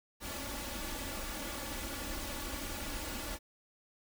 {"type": "noise with comb filter", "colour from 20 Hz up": "pink", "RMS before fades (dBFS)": -40, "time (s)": [0.2, 3.39], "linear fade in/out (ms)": 50, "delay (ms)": 3.5, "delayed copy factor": 0.8, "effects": []}